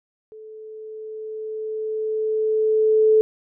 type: tone with level ramp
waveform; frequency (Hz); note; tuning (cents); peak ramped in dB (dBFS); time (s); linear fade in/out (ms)
sine; 435.1; A4; -19; -38 to -11; 0.32-3.21; 0
effects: none